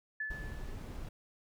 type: tone with exponential decay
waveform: sine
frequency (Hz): 1734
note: A6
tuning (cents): -26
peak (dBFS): -33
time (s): 0.2-0.85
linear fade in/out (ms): 5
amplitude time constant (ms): 140
type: noise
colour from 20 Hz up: brown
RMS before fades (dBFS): -42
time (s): 0.3-1.09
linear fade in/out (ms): 5
effects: none